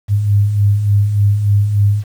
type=beating tone pair; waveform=sine; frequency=99.3 / 102.7 Hz; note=G2 / G#2; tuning=+23 / -19 cents; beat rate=3.4 Hz; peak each=-19 / -10 dBFS; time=0.08-2.04 s; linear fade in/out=50 ms; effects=7-bit